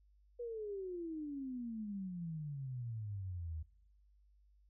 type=exponential sweep; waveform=sine; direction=down; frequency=487.8 to 76 Hz; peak=-40 dBFS; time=0.39-3.63 s; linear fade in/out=10 ms; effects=noise-tail reverb RT60 0.8 s tail -21 dB re dry + added 50 Hz sine -65 dBFS peak until 4.69 s